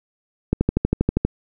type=click train; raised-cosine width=3 ms; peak=-4 dBFS; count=10; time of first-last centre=0.53-1.25 s; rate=12.5 Hz; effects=none